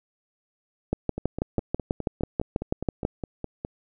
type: two click trains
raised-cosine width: 2 ms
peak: -10 / -17 dBFS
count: 14 / 13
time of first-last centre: 0.93-3.051 / 1.18-3.649 s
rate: 6.13 / 4.86 Hz
effects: none